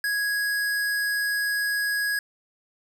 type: tone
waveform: square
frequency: 1661.2 Hz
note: G#6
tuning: in tune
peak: -24 dBFS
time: 0.04-2.19 s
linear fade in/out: 2 ms
effects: none